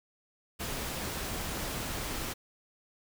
pink noise, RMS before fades -36 dBFS, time 0.59-2.34 s, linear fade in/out 20 ms, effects none

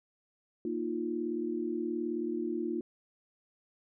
sine chord, Bb suspended fourth, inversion none, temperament just, 233.1 / 310.8 / 349.6 Hz, Bb3 / Eb4 / F4, 0 / -2 / +2 cents, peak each -37 / -36 / -34 dBFS, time 0.65-2.81 s, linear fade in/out 2 ms, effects none

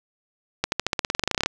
accelerating click train, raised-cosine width 0.2 ms, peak -4 dBFS, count 18, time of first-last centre 0.64-1.46 s, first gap 81 ms, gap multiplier 0.93, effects none

